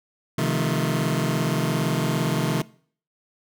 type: chord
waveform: sawtooth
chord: F dominant seventh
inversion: second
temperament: just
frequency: 130.96 / 157.15 / 174.61 / 218.3 Hz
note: C3 / Eb3 / F3 / A3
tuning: +2 / +18 / 0 / -13 cents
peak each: -22 / -21 / -24 / -25 dBFS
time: 0.38-2.62 s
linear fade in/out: 5 ms
effects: noise-tail reverb RT60 0.5 s tail -21 dB re dry